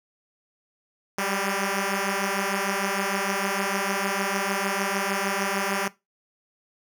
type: beating tone pair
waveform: 5% pulse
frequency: 193.3 / 199.9 Hz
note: G3 / G3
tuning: -24 / +34 cents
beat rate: 6.6 Hz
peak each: -16 / -16 dBFS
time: 1.18-5.88 s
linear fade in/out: 5 ms
effects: noise-tail reverb RT60 0.2 s tail -18 dB re dry

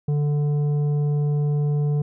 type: tone with tanh clipping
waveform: triangle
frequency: 146.83 Hz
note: D3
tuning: in tune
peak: -20 dBFS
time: 0.08-2.02 s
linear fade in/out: 5 ms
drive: 12 dB
effects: none

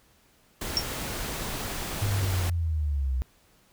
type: noise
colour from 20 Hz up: pink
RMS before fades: -33 dBFS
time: 0.61-2.5 s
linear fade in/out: 5 ms
type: tone with exponential decay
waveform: sine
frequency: 5500 Hz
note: F8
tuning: 27 cents flat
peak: -17 dBFS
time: 0.77-0.85 s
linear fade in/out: 0 ms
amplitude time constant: 17 ms
type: linear sweep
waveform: sine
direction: down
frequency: 103.83 to 61.74 Hz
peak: -24 dBFS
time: 2.02-3.22 s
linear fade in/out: 0 ms
effects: pink hiss -62 dBFS RMS until 3.72 s

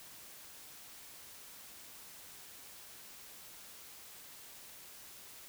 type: silence
effects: white hiss -53 dBFS RMS until 5.48 s

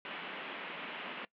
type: band-pass noise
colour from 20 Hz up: white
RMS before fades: -43 dBFS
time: 0.05-1.25 s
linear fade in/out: 2 ms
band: 170 to 3100 Hz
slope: 48 dB/octave
effects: noise-tail reverb RT60 0.1 s tail -20 dB re dry + MP3 96 kbps

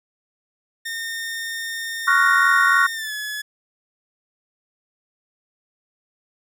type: tone with pitch glide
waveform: sawtooth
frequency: 1826 to 1703.7 Hz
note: A#6 to G#6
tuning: -36 to +44 cents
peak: -23 dBFS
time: 0.85-3.42 s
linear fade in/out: 10 ms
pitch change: -120 cents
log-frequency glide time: 2.93-3.13 s
type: chord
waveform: sine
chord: Gb major seventh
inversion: second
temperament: equal with one note detuned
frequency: 1108.7 / 1396.9 / 1480 / 1870 Hz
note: Db6 / F6 / Gb6 / Bb6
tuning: 0 / 0 / 0 / +5 cents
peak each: -19 dBFS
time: 2.07-2.87 s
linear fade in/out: 10 ms
effects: none

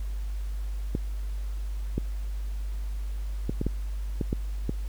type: clicks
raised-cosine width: 3 ms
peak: -14 dBFS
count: 8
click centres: 0.951 / 1.98 / 3.495 / 3.614 / 3.666 / 4.212 / 4.329 / 4.694 s
effects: added 50 Hz sine -29 dBFS peak until 4.88 s + pink hiss -53 dBFS RMS until 4.88 s

